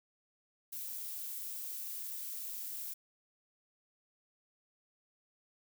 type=noise; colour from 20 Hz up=violet; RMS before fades=-42 dBFS; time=0.72-2.94 s; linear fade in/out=10 ms; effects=none